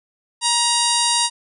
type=harmonic tone with a mistuned harmonic; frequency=946 Hz; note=A#5; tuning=25 cents sharp; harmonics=1 / 2 / 3 / 4 / 5 / 6 / 7 / 8 / 9 / 10; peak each=-22 / -31 / -26 / -23 / -23 / -27 / -28 / -27 / -30 / -23 dBFS; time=0.41-1.3 s; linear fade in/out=50 ms; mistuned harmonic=10; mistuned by=-32 cents; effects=none